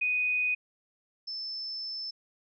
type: tone pair in turn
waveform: sine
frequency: 2489 / 5274 Hz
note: D#7 / E8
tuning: 0 / 0 cents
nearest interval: octave + minor second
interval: 1300 cents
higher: second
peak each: -25 / -34 dBFS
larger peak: first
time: 0.01-0.55 / 1.27-2.11 s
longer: second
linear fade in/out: 10 ms
effects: none